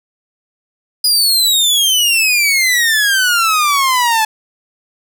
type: exponential sweep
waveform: sawtooth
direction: down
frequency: 4978 to 861 Hz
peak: -7 dBFS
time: 1.04-4.25 s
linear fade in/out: 5 ms
effects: none